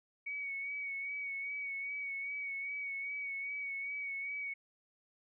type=tone with vibrato; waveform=sine; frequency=2242 Hz; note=C#7; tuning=19 cents sharp; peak=-37 dBFS; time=0.26-4.54 s; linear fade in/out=10 ms; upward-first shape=sine; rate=2.5 Hz; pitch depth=33 cents each way; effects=none